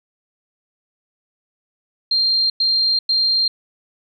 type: tone bursts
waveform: sine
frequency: 4186 Hz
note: C8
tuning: in tune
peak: -14 dBFS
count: 3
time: 2.11-3.48 s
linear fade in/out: 5 ms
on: 390 ms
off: 100 ms
effects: none